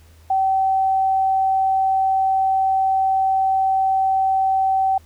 sine tone, 768 Hz, G5, 36 cents flat, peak -15 dBFS, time 0.3-4.98 s, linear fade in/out 5 ms, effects added 80 Hz sine -46 dBFS peak until 5.05 s + pink hiss -55 dBFS RMS until 5.05 s

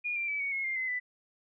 sine tone with pitch steps, 2436 / 2367 / 2299 / 2234 / 2170 / 2108 / 2048 / 1990.1 Hz, D#7 / D7 / D7 / C#7 / C#7 / C7 / C7 / B6, -37 / +13 / -37 / +13 / -37 / +12 / -38 / +13 cents, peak -30 dBFS, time 0.04-1 s, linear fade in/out 20 ms, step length 120 ms, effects none

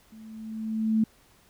sine tone with level ramp, 220 Hz, A3, in tune, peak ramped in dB -45 to -18 dBFS, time 0.12-1.04 s, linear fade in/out 5 ms, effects pink hiss -60 dBFS RMS until 1.49 s

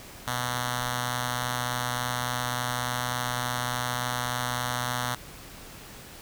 5% pulse tone with notch filter, 123.47 Hz, B2, in tune, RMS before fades -30 dBFS, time 0.27-5.15 s, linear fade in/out 5 ms, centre 380 Hz, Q 0.52, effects pink hiss -45 dBFS RMS until 6.21 s

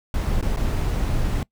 brown noise with dropouts, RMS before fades -22 dBFS, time 0.14-1.43 s, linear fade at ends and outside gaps 2 ms, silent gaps 0.412-0.425 / 0.563-0.57 s, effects noise-tail reverb RT60 0.1 s tail -23 dB re dry

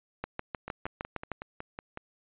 two click trains, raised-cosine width 0.5 ms, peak -18 / -23 dBFS, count 8 / 8, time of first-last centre 0.24-1.317 / 0.68-1.974 s, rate 6.5 / 5.41 Hz, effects resampled to 8000 Hz

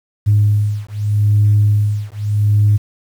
sine beating tone pair, 103.83 / 104.64 Hz, G#2 / G#2, 0 / +14 cents, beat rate 0.81 Hz, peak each -13 dBFS, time 0.26-2.78 s, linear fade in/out 20 ms, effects tanh soft clip ceiling -4 dBFS + 7-bit

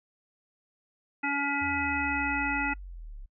harmonic tone, 282.9 Hz, C#4, 35 cents sharp, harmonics 1 / 3 / 5 / 7 / 9, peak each -33 / -33 / -33 / -33 / -33 dBFS, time 1.23-2.74 s, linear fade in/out 10 ms
sine linear sweep, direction down, 87 to 32.22 Hz, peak -39 dBFS, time 1.61-3.26 s, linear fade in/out 10 ms
effects noise-tail reverb RT60 0.1 s tail -25 dB re dry

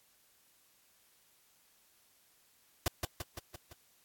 pink noise with echo, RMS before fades -30 dBFS, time 2.86-2.88 s, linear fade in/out 2 ms, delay 170 ms, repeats 5, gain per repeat -4 dB, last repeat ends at 3.73 s, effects white hiss -68 dBFS RMS until 4.04 s + AAC 64 kbps

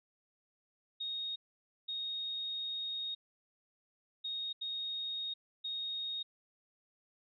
sine tone bursts at uneven times, 3729 Hz, A#7, in tune, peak -36 dBFS, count 5, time 1-1.36 / 1.88-3.15 / 4.24-4.53 / 4.61-5.34 / 5.64-6.23 s, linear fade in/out 10 ms, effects none

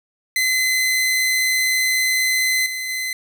sawtooth tone with level steps, 2041 Hz, C7, 44 cents flat, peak -13 / -21 / -19 dBFS, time 0.36-3.13 s, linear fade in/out 2 ms, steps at 2.66 / 2.89 s, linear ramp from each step 2 ms, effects none

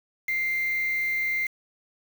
sine tone with quantisation, 2093 Hz, C7, in tune, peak -24 dBFS, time 0.28-1.47 s, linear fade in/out 5 ms, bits 6, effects none

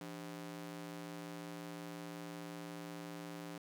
sawtooth ring-modulated tone, 231.4 Hz, A#3, 13 cents flat, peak -38 dBFS, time 0.01-3.58 s, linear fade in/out 2 ms, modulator 62.9 Hz, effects none

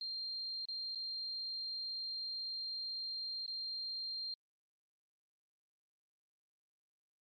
sine tone with dropouts, 4186 Hz, C8, in tune, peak -39 dBFS, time 0.01-4.34 s, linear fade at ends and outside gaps 2 ms, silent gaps 0.654-0.685 / 0.949-0.956 / 3.464-3.478 s, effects Opus 24 kbps

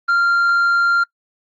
sine tone with tanh clipping, 1389 Hz, F6, 10 cents flat, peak -13 dBFS, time 0.08-1.04 s, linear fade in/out 10 ms, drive 3 dB, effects noise-tail reverb RT60 0.1 s tail -25 dB re dry + Opus 24 kbps

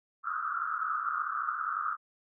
white band-pass noise, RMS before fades -33 dBFS, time 0.23-1.97 s, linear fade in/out 50 ms, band 1200 to 1400 Hz, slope 96 dB/octave, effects none

